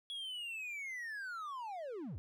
triangle linear sweep, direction down, 3363 to 61.74 Hz, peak -39 dBFS, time 0.1-2.18 s, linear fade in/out 0 ms, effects none

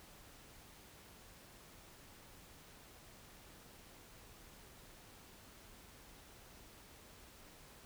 silence, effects pink hiss -59 dBFS RMS until 7.85 s

